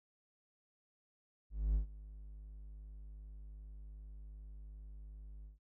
triangle tone with ADSR envelope, 51.3 Hz, G#1, 21 cents flat, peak -26 dBFS, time 1.5-5.59 s, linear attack 250 ms, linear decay 110 ms, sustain -20 dB, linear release 140 ms, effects none

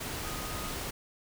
sine tone in noise, 1244.5 Hz, D#6, in tune, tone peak -44 dBFS, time 0.24-0.73 s, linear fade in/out 10 ms, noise pink, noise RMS -37 dBFS, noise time 0-0.91 s, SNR -10 dB, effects none

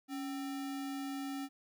sine tone with sample-and-hold, 277.2 Hz, C#4, in tune, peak -37 dBFS, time 0.08-1.49 s, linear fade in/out 50 ms, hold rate 1050 Hz, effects none

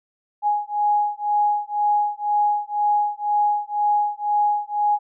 sine beating tone pair, 830 / 832 Hz, G#5 / G#5, -1 / +3 cents, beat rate 2 Hz, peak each -21 dBFS, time 0.42-4.99 s, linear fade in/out 50 ms, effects none

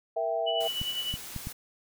sine chord, E diminished, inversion second, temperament equal, 466.2 / 659.3 / 784 Hz, Bb4 / E5 / G5, 0 / 0 / 0 cents, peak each -34 / -28 / -34 dBFS, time 0.16-0.68 s, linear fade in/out 10 ms
sine tone with tremolo, 2960 Hz, F#7, in tune, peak -28 dBFS, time 0.46-1.17 s, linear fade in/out 20 ms, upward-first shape sine, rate 9.9 Hz, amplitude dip 55%
white noise, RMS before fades -42 dBFS, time 0.6-1.53 s, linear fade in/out 10 ms
clicks, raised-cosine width 5 ms, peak -23 dBFS, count 4, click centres 0.815 / 1.14 / 1.363 / 1.471 s
effects none

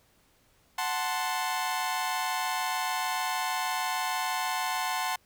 sawtooth chord, F# diminished, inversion none, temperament equal, 740 / 880 / 1046.5 Hz, F#5 / A5 / C6, 0 / 0 / 0 cents, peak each -29 dBFS, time 0.78-5.16 s, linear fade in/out 5 ms, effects pink hiss -65 dBFS RMS until 5.25 s

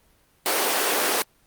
pink high-pass noise, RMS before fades -22 dBFS, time 0.46-1.22 s, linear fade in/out 0 ms, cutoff 350 Hz, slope 24 dB/octave, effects pink hiss -61 dBFS RMS until 1.46 s + Opus 24 kbps

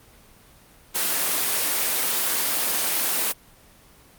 white high-pass noise, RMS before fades -23 dBFS, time 0.94-3.33 s, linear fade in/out 20 ms, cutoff 250 Hz, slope 12 dB/octave, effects pink hiss -52 dBFS RMS until 4.18 s + Opus 24 kbps

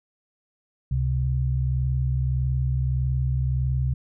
sine tone pair together, 68.35 / 130 Hz, C#2 / C3, -24 / -11 cents, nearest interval major seventh, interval 1113 cents, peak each -24 / -23 dBFS, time 0.91-3.94 s, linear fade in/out 5 ms, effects none

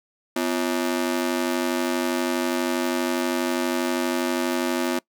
sawtooth ring-modulated tone, 299 Hz, D4, 31 cents sharp, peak -15 dBFS, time 0.36-4.99 s, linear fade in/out 5 ms, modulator 46.2 Hz, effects noise-tail reverb RT60 0.1 s tail -23 dB re dry

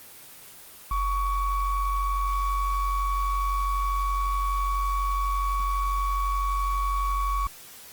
triangle ring-modulated tone, 583 Hz, D5, 13 cents flat, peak -18 dBFS, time 0.91-7.47 s, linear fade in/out 2 ms, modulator 537 Hz, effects white hiss -46 dBFS RMS until 7.92 s + Opus 24 kbps

